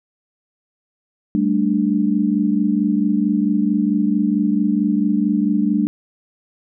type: chord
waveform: sine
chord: G suspended second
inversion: none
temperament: just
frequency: 196 / 220.5 / 294 Hz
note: G3 / A3 / D4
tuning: 0 / +4 / +2 cents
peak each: -19 dBFS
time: 1.35-5.87 s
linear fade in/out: 0 ms
effects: none